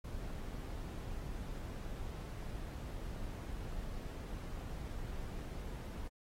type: noise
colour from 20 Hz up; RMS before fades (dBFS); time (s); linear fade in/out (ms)
brown; -43; 0.04-6.08; 5
effects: AAC 48 kbps